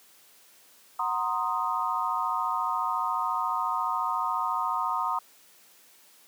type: chord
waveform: sine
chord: C half-diminished seventh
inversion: second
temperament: equal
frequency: 740 / 932.3 / 1046.5 / 1244.5 Hz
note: Gb5 / Bb5 / C6 / Eb6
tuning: 0 / 0 / 0 / 0 cents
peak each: -35 / -30 / -31 / -30 dBFS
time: 0.99-5.19 s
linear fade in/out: 5 ms
effects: white hiss -57 dBFS RMS until 6.27 s + high-pass 200 Hz 12 dB/octave